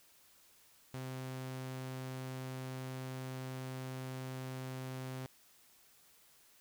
sawtooth tone, 130 Hz, C3, 11 cents flat, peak -37 dBFS, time 0.94-5.26 s, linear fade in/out 0 ms, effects white hiss -65 dBFS RMS until 6.6 s

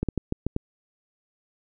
clicks, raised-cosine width 3 ms, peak -12 dBFS, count 6, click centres 0.03 / 0.087 / 0.177 / 0.324 / 0.466 / 0.564 s, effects none

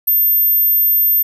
sine tone, 13340 Hz, G#9, 7 cents sharp, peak -10 dBFS, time 0.07-1.23 s, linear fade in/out 10 ms, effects none

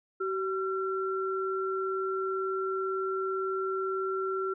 sine tone pair together, 381.4 / 1359 Hz, G4 / F6, -47 / -48 cents, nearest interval octave + minor seventh, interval 2199 cents, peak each -30 / -33 dBFS, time 0.2-4.54 s, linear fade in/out 10 ms, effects none

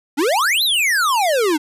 square exponential two-way sweep, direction up then down, 261.6 to 4186 to 288.3 Hz, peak -15 dBFS, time 0.17-1.58 s, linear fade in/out 20 ms, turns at 0.63 s, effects resampled to 32000 Hz

